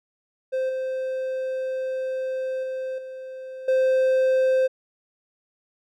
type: tone with level steps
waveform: triangle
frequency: 521 Hz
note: C5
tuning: 7 cents flat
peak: -20 / -23 / -25 / -32 / -15 dBFS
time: 0.52-4.68 s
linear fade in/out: 20 ms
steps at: 0.69 / 2.63 / 2.98 / 3.68 s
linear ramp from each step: 5 ms
effects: none